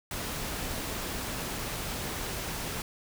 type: noise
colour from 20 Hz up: pink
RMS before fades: -35 dBFS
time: 0.11-2.82 s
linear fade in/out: 2 ms
effects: none